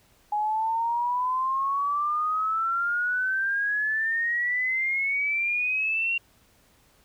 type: exponential sweep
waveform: sine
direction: up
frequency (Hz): 830.6 to 2766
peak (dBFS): -23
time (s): 0.32-6.18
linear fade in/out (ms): 5
effects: pink hiss -61 dBFS RMS until 7.04 s